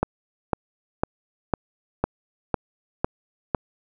click train, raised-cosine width 1 ms, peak -6 dBFS, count 8, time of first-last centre 0.03-3.548 s, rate 1.99 Hz, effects none

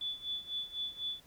sine tone with tremolo, 3461 Hz, A7, 29 cents flat, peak -33 dBFS, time 0.01-1.2 s, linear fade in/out 2 ms, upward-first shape sine, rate 4 Hz, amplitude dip 85%, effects pink hiss -62 dBFS RMS until 1.26 s

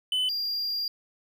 triangle tone pair in turn, 3016 / 4788 Hz, F#7 / D8, +32 / +33 cents, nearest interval minor sixth, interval 801 cents, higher second, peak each -22 / -26 dBFS, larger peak first, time 0.12-0.29 / 0.29-0.88 s, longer second, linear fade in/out 2 ms, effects none

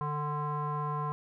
square tone with low-pass filter, 148.6 Hz, D3, 21 cents sharp, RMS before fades -33 dBFS, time 0.01-1.12 s, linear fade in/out 0 ms, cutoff 1100 Hz, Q 9.9, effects none

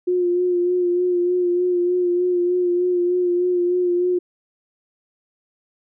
sine tone with vibrato, 356.2 Hz, F4, 34 cents sharp, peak -16 dBFS, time 0.07-4.19 s, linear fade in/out 10 ms, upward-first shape sine, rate 3.3 Hz, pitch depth 27 cents each way, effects none

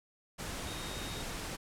sine tone in noise, 3729 Hz, A#7, in tune, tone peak -47 dBFS, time 0.66-1.23 s, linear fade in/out 20 ms, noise pink, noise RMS -40 dBFS, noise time 0.38-1.57 s, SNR -10 dB, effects low-pass 11000 Hz 12 dB/octave

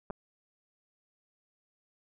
clicks, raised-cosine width 1 ms, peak -25 dBFS, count 2, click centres 0.102 / 0.107 s, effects none

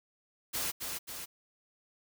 white noise with echo, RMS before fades -34 dBFS, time 0.53-0.72 s, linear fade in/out 20 ms, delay 270 ms, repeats 2, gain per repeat -4 dB, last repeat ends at 1.26 s, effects none

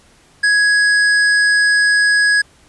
sine tone with hard clipping, 1667 Hz, G#6, 6 cents sharp, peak -12 dBFS, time 0.43-2.42 s, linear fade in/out 10 ms, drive 12 dB, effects pink hiss -50 dBFS RMS until 2.68 s + resampled to 24000 Hz

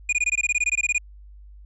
square tone bursts, 2446 Hz, D#7, 30 cents flat, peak -19 dBFS, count 16, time 0.09-0.982 s, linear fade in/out 5 ms, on 37 ms, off 20 ms, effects added 50 Hz sine -42 dBFS peak until 1.65 s + resampled to 24000 Hz

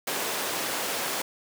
pink high-pass noise, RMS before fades -30 dBFS, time 0.07-1.22 s, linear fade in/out 5 ms, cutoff 380 Hz, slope 12 dB/octave, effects none

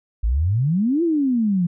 sine exponential two-way sweep, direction up then down, 50.8 to 349.2 to 167.8 Hz, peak -16 dBFS, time 0.23-1.67 s, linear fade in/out 10 ms, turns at 1.03 s, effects none

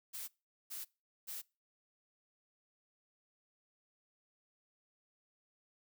blue noise bursts, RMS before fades -44 dBFS, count 3, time 0.13-1.42 s, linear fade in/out 20 ms, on 150 ms, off 420 ms, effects noise-tail reverb RT60 0.3 s tail -24 dB re dry

